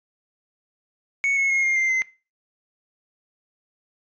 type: tone with pitch steps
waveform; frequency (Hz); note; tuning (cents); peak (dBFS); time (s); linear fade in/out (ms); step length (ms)
triangle; 2217 / 2185 / 2154 / 2123 / 2093 / 2063; C#7 / C#7 / C7 / C7 / C7 / C7; 0 / -26 / +50 / +25 / 0 / -25; -17; 1.24-2.02; 0; 130
effects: noise-tail reverb RT60 0.3 s tail -19 dB re dry + resampled to 16000 Hz